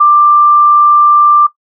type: tone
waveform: sine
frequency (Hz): 1183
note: D6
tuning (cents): +12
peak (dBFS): -3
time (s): 0-1.47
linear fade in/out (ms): 10
effects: noise-tail reverb RT60 0.1 s tail -17 dB re dry